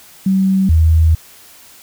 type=tone pair in turn; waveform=sine; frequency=191.3 / 80.43 Hz; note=G3 / E2; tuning=-42 / -42 cents; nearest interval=octave + minor third; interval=1500 cents; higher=first; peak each=-10 / -7 dBFS; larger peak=second; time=0.26-0.69 / 0.69-1.15 s; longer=second; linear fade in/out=5 ms; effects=white hiss -42 dBFS RMS until 1.82 s